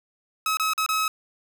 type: tone with dropouts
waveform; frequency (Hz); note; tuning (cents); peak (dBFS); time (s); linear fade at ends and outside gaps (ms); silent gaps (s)
sawtooth; 1282; E6; -49; -18; 0.46-1.08; 2; 0.571-0.597 / 0.735-0.778 / 0.863-0.889
effects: none